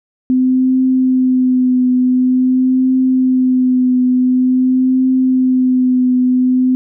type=tone with vibrato; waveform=sine; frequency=255.5 Hz; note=C4; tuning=41 cents flat; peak=-9 dBFS; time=0.3-6.75 s; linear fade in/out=0 ms; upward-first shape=triangle; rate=0.47 Hz; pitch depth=27 cents each way; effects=none